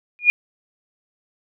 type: tone with exponential growth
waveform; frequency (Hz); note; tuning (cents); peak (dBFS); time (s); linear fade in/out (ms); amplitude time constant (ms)
sine; 2435; D#7; -38; -5; 0.19-0.3; 0; 23
effects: none